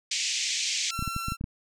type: band-pass noise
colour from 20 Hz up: white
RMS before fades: -29 dBFS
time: 0.11-0.91 s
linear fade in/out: 5 ms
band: 2100 to 7300 Hz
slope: 48 dB/octave
type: tone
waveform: sawtooth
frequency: 1353 Hz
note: E6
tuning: 45 cents sharp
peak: -28 dBFS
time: 0.89-1.37 s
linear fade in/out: 50 ms
type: clicks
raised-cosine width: 5 ms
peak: -20 dBFS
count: 8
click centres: 0.992 / 1.025 / 1.077 / 1.164 / 1.284 / 1.321 / 1.411 / 1.441 s
effects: none